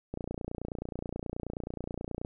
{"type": "click train", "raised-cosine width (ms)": 2, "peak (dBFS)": -22, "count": 63, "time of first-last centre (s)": [0.14, 2.249], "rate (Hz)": 29.4, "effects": []}